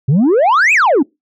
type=exponential two-way sweep; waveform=sine; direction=up then down; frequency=123.5 to 2637 to 251.1 Hz; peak=-5 dBFS; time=0.08-1.03 s; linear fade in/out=10 ms; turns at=0.73 s; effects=noise-tail reverb RT60 0.2 s tail -26 dB re dry + tanh soft clip ceiling -7 dBFS